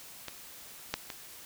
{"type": "clicks", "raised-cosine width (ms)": 0.2, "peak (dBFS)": [-20, -12, -21], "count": 3, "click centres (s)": [0.283, 0.94, 1.102], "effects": ["white hiss -49 dBFS RMS until 1.45 s"]}